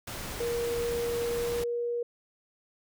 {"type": "noise", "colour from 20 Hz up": "pink", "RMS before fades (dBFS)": -38, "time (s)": [0.07, 1.64], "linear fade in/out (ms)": 5}
{"type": "tone with pitch glide", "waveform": "sine", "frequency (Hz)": [472.5, 476.3], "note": ["A#4", "A#4"], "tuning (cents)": [23, 37], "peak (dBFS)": -28, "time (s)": [0.4, 2.03], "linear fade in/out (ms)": 5, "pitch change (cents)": 14, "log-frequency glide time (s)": [1.24, 1.77]}
{"effects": []}